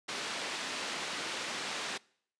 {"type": "band-pass noise", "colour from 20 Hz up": "white", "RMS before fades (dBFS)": -38, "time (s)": [0.08, 1.98], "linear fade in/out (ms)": 10, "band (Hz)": [210, 4100], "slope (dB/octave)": 12, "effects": ["noise-tail reverb RT60 0.6 s tail -24 dB re dry", "resampled to 22050 Hz"]}